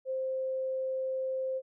sine tone, 524 Hz, C5, 2 cents sharp, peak -30 dBFS, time 0.05-1.62 s, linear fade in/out 50 ms, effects none

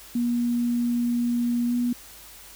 sine tone with pitch glide, 239.4 to 242.6 Hz, A#3 to B3, +46 to -31 cents, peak -21 dBFS, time 0.15-1.93 s, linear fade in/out 5 ms, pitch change +23 cents, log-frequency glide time 1.67-1.74 s, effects added 50 Hz sine -55 dBFS peak until 2.55 s + white hiss -46 dBFS RMS until 2.55 s

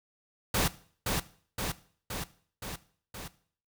pink noise with echo, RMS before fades -27 dBFS, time 0.54-0.68 s, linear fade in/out 5 ms, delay 520 ms, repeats 5, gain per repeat -3 dB, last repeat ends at 3.28 s, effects noise-tail reverb RT60 0.5 s tail -17 dB re dry

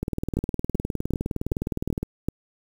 two click trains, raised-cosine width 3 ms, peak -13 / -11 dBFS, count 40 / 6, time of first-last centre 0.03-2.03 / 0.37-2.286 s, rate 19.5 / 2.61 Hz, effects 7-bit

